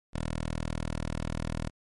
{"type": "tone", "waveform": "10% pulse", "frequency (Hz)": 40.2, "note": "E1", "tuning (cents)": -43, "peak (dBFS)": -23, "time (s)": [0.13, 1.7], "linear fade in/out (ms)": 20, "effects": ["MP3 48 kbps"]}